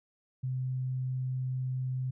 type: tone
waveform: sine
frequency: 128.9 Hz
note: C3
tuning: 26 cents flat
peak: -30 dBFS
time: 0.43-2.11 s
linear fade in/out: 10 ms
effects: none